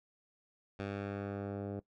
10% pulse tone with low-pass filter sweep, 100.1 Hz, G2, 37 cents sharp, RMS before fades -40 dBFS, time 0.79-1.8 s, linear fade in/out 5 ms, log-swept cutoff 3300 to 600 Hz, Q 0.81, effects noise-tail reverb RT60 0.1 s tail -19 dB re dry

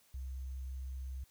sine tone with sample-and-hold, 65.41 Hz, C2, in tune, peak -39 dBFS, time 0.14-1.24 s, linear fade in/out 5 ms, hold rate 6300 Hz, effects white hiss -68 dBFS RMS until 1.3 s

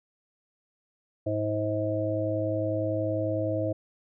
harmonic tone with a mistuned harmonic, 106.3 Hz, G#2, 41 cents sharp, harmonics 1 / 3 / 5 / 6, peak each -31 / -31 / -31 / -31 dBFS, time 1.26-3.73 s, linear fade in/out 10 ms, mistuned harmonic 5, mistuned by -15 cents, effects none

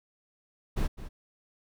brown noise with echo, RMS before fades -27 dBFS, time 0.76-0.88 s, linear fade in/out 20 ms, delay 210 ms, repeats 1, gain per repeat -13 dB, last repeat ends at 1.09 s, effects none

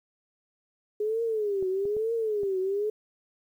sine tone with vibrato, 415.3 Hz, G#4, in tune, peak -25 dBFS, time 1-2.9 s, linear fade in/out 5 ms, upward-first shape triangle, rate 1.1 Hz, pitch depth 200 cents each way
clicks, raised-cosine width 2 ms, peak -29 dBFS, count 4, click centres 1.626 / 1.854 / 1.967 / 2.433 s
effects 10-bit

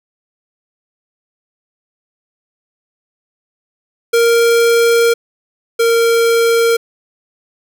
square tone pair in turn, 465.9 / 462.4 Hz, A#4 / A#4, -1 / -14 cents, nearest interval unison, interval 13 cents, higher first, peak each -9 / -10 dBFS, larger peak first, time 4.13-5.14 / 5.79-6.77 s, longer first, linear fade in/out 10 ms, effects none

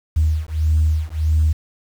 sine beating tone pair, 77.3 / 78.9 Hz, D#2 / D#2, -11 / +25 cents, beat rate 1.6 Hz, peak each -17 dBFS, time 0.16-1.53 s, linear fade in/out 10 ms, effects tanh soft clip ceiling -8 dBFS + 7-bit

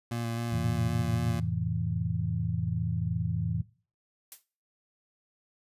25% pulse tone with vibrato, 116.54 Hz, A#2, in tune, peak -27 dBFS, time 0.11-1.4 s, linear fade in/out 5 ms, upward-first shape square, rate 3.8 Hz, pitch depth 14 cents each way
sine chord, F major seventh, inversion none, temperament equal, 87.31 / 110 / 130.81 / 164.81 Hz, F2 / A2 / C3 / E3, 0 / 0 / 0 / 0 cents, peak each -34 / -31 / -37 / -32 dBFS, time 0.52-3.62 s, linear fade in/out 10 ms
blue noise with exponential decay, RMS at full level -39 dBFS, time 4.32-4.44 s, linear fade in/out 0 ms, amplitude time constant 26 ms
effects noise-tail reverb RT60 0.4 s tail -20 dB re dry + resampled to 32000 Hz

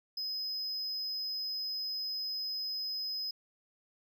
triangle tone, 5060 Hz, D#8, 28 cents sharp, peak -33 dBFS, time 0.17-3.31 s, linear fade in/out 5 ms, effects none

